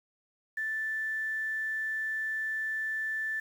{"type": "tone with quantisation", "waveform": "sine", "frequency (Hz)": 1760, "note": "A6", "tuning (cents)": 0, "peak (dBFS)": -30, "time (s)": [0.57, 3.4], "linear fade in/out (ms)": 5, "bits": 9, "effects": []}